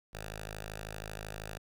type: tone with notch filter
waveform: 5% pulse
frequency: 52.8 Hz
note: G#1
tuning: 29 cents sharp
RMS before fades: -43 dBFS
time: 0.13-1.58 s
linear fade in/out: 10 ms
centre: 280 Hz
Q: 0.57
effects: none